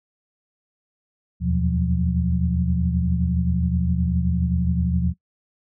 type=tone cluster; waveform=sine; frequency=77.9 / 85.5 / 123.1 / 175.3 / 186.8 Hz; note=D#2 / F2 / B2 / F3 / F#3; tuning=+3 / -36 / -5 / +7 / +17 cents; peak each=-22 / -31 / -27 / -22 / -31 dBFS; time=1.4-5.14 s; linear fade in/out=50 ms; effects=noise-tail reverb RT60 0.1 s tail -22 dB re dry